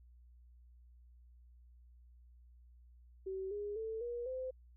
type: tone with pitch steps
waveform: sine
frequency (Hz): 381.8 / 411.6 / 443.7 / 478.3 / 515.6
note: G4 / G#4 / A4 / A#4 / C5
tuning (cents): -46 / -16 / +14 / +44 / -26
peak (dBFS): -38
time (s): 3.26-4.51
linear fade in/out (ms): 10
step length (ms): 250
effects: added 60 Hz sine -58 dBFS peak until 4.76 s